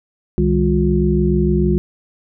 sine tone cluster, 65.3 / 156 / 202.7 / 357.3 Hz, C2 / D#3 / G#3 / F4, -3 / +5 / -42 / +40 cents, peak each -18 dBFS, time 0.38-1.78 s, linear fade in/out 0 ms, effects none

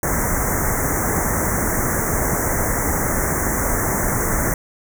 pink band-stop noise, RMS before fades -20 dBFS, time 0.03-4.54 s, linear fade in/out 2 ms, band 2100 to 5900 Hz, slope 96 dB/octave, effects none

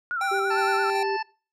sine tone with vibrato, 1396.9 Hz, F6, in tune, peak -25 dBFS, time 0.11-0.9 s, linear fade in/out 0 ms, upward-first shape sine, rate 8.9 Hz, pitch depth 94 cents each way
square tone with tremolo, 784 Hz, G5, in tune, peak -27 dBFS, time 0.21-1.03 s, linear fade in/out 2 ms, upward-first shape square, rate 2.7 Hz, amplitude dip 35%
sine tone with pitch glide, 392 to 394.5 Hz, G4 to G4, 0 to +11 cents, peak -26 dBFS, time 0.31-1.17 s, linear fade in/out 10 ms, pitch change +11 cents, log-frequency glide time 0.74-0.81 s
harmonic tone, 880 Hz, A5, in tune, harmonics 1 / 2 / 3 / 5 / 6, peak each -27 / -33 / -37 / -41 / -43 dBFS, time 0.5-1.23 s, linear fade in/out 10 ms
effects noise-tail reverb RT60 0.4 s tail -24 dB re dry + low-pass 10000 Hz 12 dB/octave

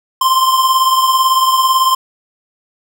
square beating tone pair, 1044 / 1062 Hz, C6 / C6, -4 / +25 cents, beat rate 18 Hz, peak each -11 / -18 dBFS, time 0.21-1.95 s, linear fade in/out 5 ms, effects none

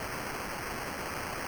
blue noise with sample-and-hold, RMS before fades -37 dBFS, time 0-1.47 s, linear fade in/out 2 ms, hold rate 3675 Hz, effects none

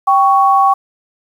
sine tone pair together, 784 / 1113.9 Hz, G5 / C#6, 0 / +8 cents, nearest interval tritone, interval 608 cents, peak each -10 dBFS, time 0.07-0.74 s, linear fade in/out 10 ms, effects 7-bit

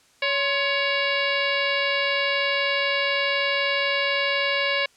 harmonic tone with a mistuned harmonic, 561 Hz, C#5, 21 cents sharp, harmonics 1 / 2 / 3 / 4 / 5 / 6 / 7 / 8 / 9, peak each -27 / -31 / -28 / -26 / -28 / -37 / -32 / -36 / -39 dBFS, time 0.22-4.86 s, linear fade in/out 5 ms, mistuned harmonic 2, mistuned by -100 cents, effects white hiss -58 dBFS RMS until 4.96 s + low-pass 8000 Hz 12 dB/octave

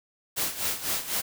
white noise with tremolo, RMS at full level -27 dBFS, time 0.36-1.22 s, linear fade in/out 20 ms, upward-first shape sine, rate 4 Hz, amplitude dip 75%, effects none

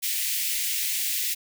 white high-pass noise, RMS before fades -27 dBFS, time 0.02-1.35 s, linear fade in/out 20 ms, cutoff 1900 Hz, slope 48 dB/octave, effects none

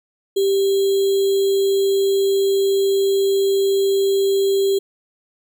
sine tone with sample-and-hold, 392 Hz, G4, in tune, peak -14 dBFS, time 0.36-4.79 s, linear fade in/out 10 ms, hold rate 3675 Hz, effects none

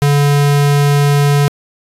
square tone, 143.6 Hz, D3, 39 cents flat, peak -9 dBFS, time 0.02-1.48 s, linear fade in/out 0 ms, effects resampled to 32000 Hz

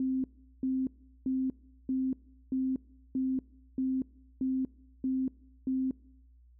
sine tone bursts, 261.6 Hz, C4, in tune, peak -27 dBFS, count 10, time 0-5.91 s, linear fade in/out 2 ms, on 240 ms, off 390 ms, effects noise-tail reverb RT60 0.9 s tail -23 dB re dry + added 60 Hz sine -56 dBFS peak until 6.59 s

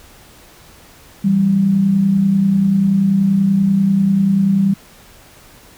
sine tone pair together, 165.67 / 196 Hz, E3 / G3, +9 / 0 cents, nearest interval minor third, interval 291 cents, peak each -20 / -11 dBFS, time 1.24-4.74 s, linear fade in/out 10 ms, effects pink hiss -44 dBFS RMS until 5.77 s

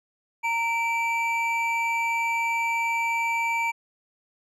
triangle tone pair together, 923 / 2326 Hz, A#5 / D7, -17 / -17 cents, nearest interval octave + major third, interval 1600 cents, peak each -24 dBFS, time 0.43-3.72 s, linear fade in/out 20 ms, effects none

